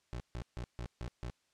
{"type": "tone bursts", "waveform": "25% pulse", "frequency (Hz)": 59.8, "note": "A#1", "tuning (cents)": 45, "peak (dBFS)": -35, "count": 6, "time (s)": [0.13, 1.3], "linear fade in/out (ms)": 0, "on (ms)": 70, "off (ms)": 150, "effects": ["white hiss -75 dBFS RMS until 1.53 s", "low-pass 7000 Hz 12 dB/octave"]}